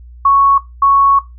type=tone bursts at uneven times; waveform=sine; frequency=1108.7 Hz; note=C#6; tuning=in tune; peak=-6 dBFS; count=2; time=0.25-0.58 / 0.82-1.19 s; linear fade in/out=5 ms; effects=noise-tail reverb RT60 0.2 s tail -17 dB re dry + added 60 Hz sine -33 dBFS peak until 1.38 s